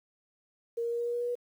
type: tone with pitch steps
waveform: sine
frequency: 466.2 / 468.9 / 471.6 / 474.3 / 477.1 / 479.9 / 482.6 / 485.4 Hz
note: A#4 / A#4 / A#4 / A#4 / A#4 / B4 / B4 / B4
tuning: 0 / +10 / +20 / +30 / +40 / -50 / -40 / -30 cents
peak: -29 dBFS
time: 0.77-1.354 s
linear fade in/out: 10 ms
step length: 73 ms
effects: 10-bit